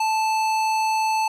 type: tone with hard clipping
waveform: sine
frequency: 877 Hz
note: A5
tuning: 6 cents flat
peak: -21 dBFS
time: 0-1.28 s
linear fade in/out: 5 ms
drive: 16 dB
effects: none